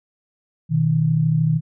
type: tone pair together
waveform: sine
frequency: 124.78 / 157.9 Hz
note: B2 / D#3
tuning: +18 / +26 cents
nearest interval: major third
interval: 408 cents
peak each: -21 / -16 dBFS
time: 0.69-1.61 s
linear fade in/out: 50 ms
effects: none